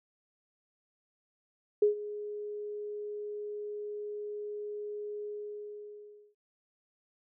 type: tone with ADSR envelope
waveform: sine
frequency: 416.8 Hz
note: G#4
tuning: 6 cents sharp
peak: -19 dBFS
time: 1.82-6.35 s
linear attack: 5 ms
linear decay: 120 ms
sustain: -17 dB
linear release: 1100 ms
effects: none